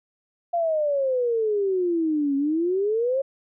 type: exponential two-way sweep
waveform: sine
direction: down then up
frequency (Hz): 698.5 to 273.4 to 553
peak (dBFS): -20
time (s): 0.53-3.22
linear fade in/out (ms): 10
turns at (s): 2.36
effects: none